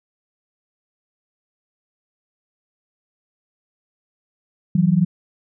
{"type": "tone pair together", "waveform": "sine", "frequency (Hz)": [164.33, 185.9], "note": ["E3", "F#3"], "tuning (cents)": [-5, 8], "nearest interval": "major second", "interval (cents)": 213, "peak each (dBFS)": -16, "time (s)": [4.75, 5.05], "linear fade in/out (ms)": 5, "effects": []}